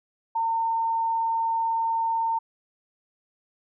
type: tone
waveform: sine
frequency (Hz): 909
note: A#5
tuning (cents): -44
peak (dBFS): -22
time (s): 0.35-2.39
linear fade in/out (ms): 10
effects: none